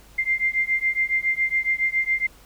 sine beating tone pair, 2093 / 2100.2 Hz, C7 / C7, 0 / +6 cents, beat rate 7.2 Hz, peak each -23 dBFS, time 0.18-2.27 s, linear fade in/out 10 ms, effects added 50 Hz sine -51 dBFS peak until 2.45 s + pink hiss -52 dBFS RMS until 2.45 s

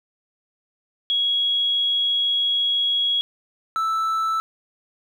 sine / triangle tone pair in turn, 3322 / 1318.3 Hz, G#7 / E6, 0 / 0 cents, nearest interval octave + major third, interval 1600 cents, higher first, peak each -18 / -18 dBFS, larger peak neither, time 1.1-3.21 / 3.76-4.4 s, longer first, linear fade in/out 0 ms, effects 9-bit

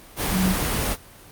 sine tone in noise, 186.6 Hz, F#3, 15 cents sharp, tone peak -19 dBFS, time 0.31-0.56 s, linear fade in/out 50 ms, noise pink, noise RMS -24 dBFS, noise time 0.16-0.97 s, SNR +2 dB, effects pink hiss -46 dBFS RMS until 1.31 s + Opus 32 kbps

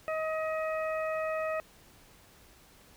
harmonic tone, 632 Hz, D#5, 27 cents sharp, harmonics 1 / 2 / 3 / 4, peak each -31 / -37 / -41 / -43 dBFS, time 0.08-1.6 s, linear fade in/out 0 ms, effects pink hiss -58 dBFS RMS until 2.96 s

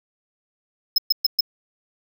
square tone bursts, 5150 Hz, E8, 41 cents flat, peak -14 dBFS, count 4, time 0.96-1.408 s, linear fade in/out 5 ms, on 22 ms, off 120 ms, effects none

